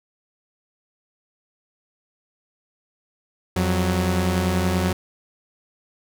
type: tone pair together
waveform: sawtooth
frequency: 87.31 / 185 Hz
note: F2 / F#3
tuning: 0 / 0 cents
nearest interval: octave + minor second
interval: 1300 cents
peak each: -18 dBFS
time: 3.56-4.93 s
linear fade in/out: 5 ms
effects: none